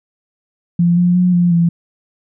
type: tone with pitch steps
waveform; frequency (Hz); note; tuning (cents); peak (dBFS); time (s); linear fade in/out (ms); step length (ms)
sine; 172.6 / 176.8 / 180.2 / 175.1 / 169.7; F3 / F3 / F#3 / F3 / F3; -20 / +22 / -45 / +5 / -49; -9; 0.79-1.69; 5; 180
effects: none